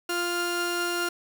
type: tone pair together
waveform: sawtooth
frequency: 348.8 / 1400 Hz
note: F4 / F6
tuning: -2 / +4 cents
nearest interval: 2 octaves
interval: 2406 cents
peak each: -25 dBFS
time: 0.09-1.09 s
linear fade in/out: 5 ms
effects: none